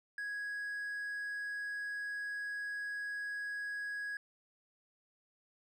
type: tone with hard clipping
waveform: triangle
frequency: 1661 Hz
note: G#6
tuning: in tune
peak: -38 dBFS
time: 0.18-4.17 s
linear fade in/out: 2 ms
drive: 5 dB
effects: none